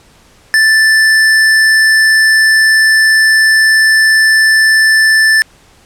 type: tone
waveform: square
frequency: 1761 Hz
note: A6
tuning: 1 cent sharp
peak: -6 dBFS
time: 0.54-5.42 s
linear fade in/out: 0 ms
effects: pink hiss -45 dBFS RMS until 5.85 s + low-pass 10000 Hz 12 dB/octave